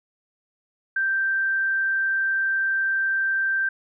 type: tone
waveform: sine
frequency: 1568 Hz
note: G6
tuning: in tune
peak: -20 dBFS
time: 0.96-3.69 s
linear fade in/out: 5 ms
effects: none